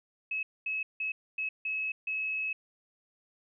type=tone bursts at uneven times; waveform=sine; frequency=2577 Hz; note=E7; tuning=40 cents flat; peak=-30 dBFS; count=6; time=0.31-0.43 / 0.66-0.83 / 1-1.12 / 1.38-1.49 / 1.65-1.92 / 2.07-2.53 s; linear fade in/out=5 ms; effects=none